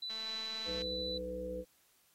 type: tone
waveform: sine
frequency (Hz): 3981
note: B7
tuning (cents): +13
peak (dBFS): -38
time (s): 0.02-1.18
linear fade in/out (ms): 5
type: click train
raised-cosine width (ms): 0.2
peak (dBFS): -32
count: 160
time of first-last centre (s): 0.1-0.819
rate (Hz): 221
type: harmonic tone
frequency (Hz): 62.7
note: B1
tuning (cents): +27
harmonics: 1 / 3 / 5 / 7 / 8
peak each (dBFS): -47 / -47 / -48 / -50 / -39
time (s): 0.65-1.65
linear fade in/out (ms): 50
effects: white hiss -70 dBFS RMS until 2.14 s + AAC 48 kbps